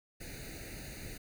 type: noise with comb filter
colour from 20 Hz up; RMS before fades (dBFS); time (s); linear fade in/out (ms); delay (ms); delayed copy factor
pink; -45; 0.2-1.18; 10; 0.46; +1
effects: none